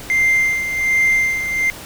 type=tone with tremolo; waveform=triangle; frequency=2093 Hz; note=C7; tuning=in tune; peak=-9 dBFS; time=0.1-1.7 s; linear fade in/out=0 ms; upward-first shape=sine; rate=1.3 Hz; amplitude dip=65%; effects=tanh soft clip ceiling -6 dBFS + pink hiss -34 dBFS RMS until 1.85 s